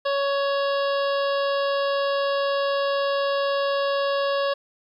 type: harmonic tone with a mistuned harmonic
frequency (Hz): 558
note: C#5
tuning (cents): +11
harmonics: 1 / 2 / 3 / 5 / 6 / 7 / 8 / 9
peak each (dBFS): -22 / -28 / -32 / -36 / -38 / -39 / -40 / -41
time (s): 0.05-4.54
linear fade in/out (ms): 10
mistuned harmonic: 7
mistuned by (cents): -24
effects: 10-bit